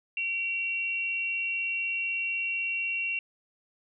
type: tone pair together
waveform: sine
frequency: 2302 / 2738 Hz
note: D7 / F7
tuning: -35 / -35 cents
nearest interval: minor third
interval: 300 cents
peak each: -37 / -28 dBFS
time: 0.17-3.19 s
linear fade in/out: 2 ms
effects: none